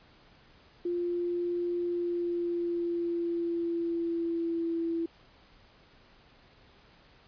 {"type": "tone with pitch glide", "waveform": "sine", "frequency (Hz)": [349.2, 333], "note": ["F4", "E4"], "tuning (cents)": [0, 18], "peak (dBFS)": -28, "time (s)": [0.85, 5.06], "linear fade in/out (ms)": 5, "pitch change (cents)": -82, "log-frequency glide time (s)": [1.8, 4.78], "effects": ["pink hiss -59 dBFS RMS until 7.27 s", "resampled to 11025 Hz"]}